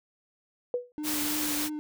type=tone with exponential decay; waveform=sine; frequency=490.6 Hz; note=B4; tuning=12 cents flat; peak=-22 dBFS; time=0.74-0.92 s; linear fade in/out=1 ms; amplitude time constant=37 ms
type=tone with vibrato; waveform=triangle; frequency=300 Hz; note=D4; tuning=37 cents sharp; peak=-30 dBFS; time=0.98-1.79 s; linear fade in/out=0 ms; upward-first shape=triangle; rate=3.1 Hz; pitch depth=29 cents each way
type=noise; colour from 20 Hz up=white; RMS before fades=-31 dBFS; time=1.03-1.7 s; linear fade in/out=50 ms
effects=none